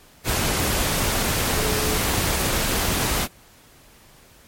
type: tone in noise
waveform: sine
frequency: 430 Hz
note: A4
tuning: 40 cents flat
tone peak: -27 dBFS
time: 1.54-1.99 s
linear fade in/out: 50 ms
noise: pink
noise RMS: -22 dBFS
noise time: 0.24-3.28 s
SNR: -8 dB
effects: pink hiss -51 dBFS RMS until 4.47 s + MP3 64 kbps

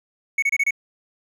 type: tone bursts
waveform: triangle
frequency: 2217 Hz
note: C#7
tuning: in tune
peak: -15 dBFS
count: 5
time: 0.38-0.708 s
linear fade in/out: 5 ms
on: 44 ms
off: 27 ms
effects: none

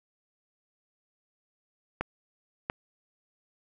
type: clicks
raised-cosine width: 0.5 ms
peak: -14 dBFS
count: 2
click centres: 2.01 / 2.699 s
effects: none

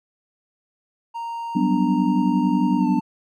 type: tone with pitch glide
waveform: triangle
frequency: 929 to 890.1 Hz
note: A#5 to A5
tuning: -6 to +20 cents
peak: -25 dBFS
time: 1.14-3.01 s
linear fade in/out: 20 ms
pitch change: -74 cents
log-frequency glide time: 2.78-2.87 s
type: chord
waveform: sine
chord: G major seventh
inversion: third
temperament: equal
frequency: 185 / 196 / 246.9 / 293.7 Hz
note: F#3 / G3 / B3 / D4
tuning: 0 / 0 / 0 / 0 cents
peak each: -23 / -24 / -21 / -22 dBFS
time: 1.55-3 s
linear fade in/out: 10 ms
effects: none

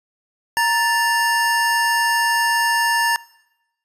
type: tone pair together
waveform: square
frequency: 932.3 / 1759.9 Hz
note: A#5 / A6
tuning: 0 / 0 cents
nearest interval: major seventh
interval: 1100 cents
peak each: -19 dBFS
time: 0.57-3.16 s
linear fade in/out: 0 ms
effects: noise-tail reverb RT60 0.9 s tail -22 dB re dry + resampled to 32000 Hz

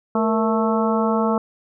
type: harmonic tone with a mistuned harmonic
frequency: 220 Hz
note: A3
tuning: in tune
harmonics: 1 / 2 / 3 / 4 / 5 / 6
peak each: -20 / -23 / -25 / -26 / -27 / -28 dBFS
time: 0.15-1.38 s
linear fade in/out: 2 ms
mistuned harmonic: 2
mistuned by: +87 cents
effects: none

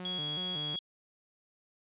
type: tone with vibrato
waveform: sawtooth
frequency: 164.81 Hz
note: E3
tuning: in tune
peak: -36 dBFS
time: 0-0.76 s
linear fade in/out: 2 ms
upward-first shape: square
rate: 2.7 Hz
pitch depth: 170 cents each way
type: tone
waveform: sine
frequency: 3322 Hz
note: G#7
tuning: in tune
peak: -33 dBFS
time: 0.05-0.79 s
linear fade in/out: 2 ms
effects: resampled to 8000 Hz

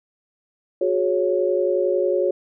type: chord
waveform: sine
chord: F# suspended second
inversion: none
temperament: equal with one note detuned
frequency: 364.3 / 415.3 / 554.4 Hz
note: F#4 / G#4 / C#5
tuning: -27 / 0 / 0 cents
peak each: -21 / -24 / -21 dBFS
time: 0.81-2.31 s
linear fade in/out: 5 ms
effects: none

